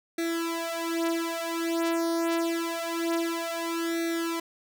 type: tone with flanger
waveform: sawtooth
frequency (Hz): 333.4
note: E4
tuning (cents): +20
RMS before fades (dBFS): -29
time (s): 0.18-4.4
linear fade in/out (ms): 5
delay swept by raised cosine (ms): 0.5 to 6.2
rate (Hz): 0.26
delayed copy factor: +0.95
effects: none